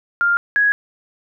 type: tone pair in turn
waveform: sine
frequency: 1400 / 1664.9 Hz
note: F6 / G#6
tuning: +4 / +4 cents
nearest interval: minor third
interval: 300 cents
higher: second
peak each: -13 / -12 dBFS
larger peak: second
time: 0.21-0.37 / 0.56-0.72 s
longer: neither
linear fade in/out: 0 ms
effects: none